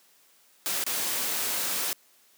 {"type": "noise with dropouts", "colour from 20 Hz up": "white", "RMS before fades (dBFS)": -29, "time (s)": [0.66, 1.93], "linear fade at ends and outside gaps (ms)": 0, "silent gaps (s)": [0.84, 0.865], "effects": ["white hiss -61 dBFS RMS until 2.37 s", "high-pass 200 Hz 12 dB/octave"]}